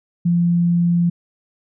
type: tone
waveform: sine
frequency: 172.5 Hz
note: F3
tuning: 21 cents flat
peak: -13 dBFS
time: 0.25-1.1 s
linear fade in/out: 10 ms
effects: none